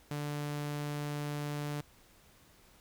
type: tone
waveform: sawtooth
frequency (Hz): 146.8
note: D3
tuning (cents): 0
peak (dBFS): -31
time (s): 0.11-1.81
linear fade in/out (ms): 2
effects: pink hiss -62 dBFS RMS until 2.8 s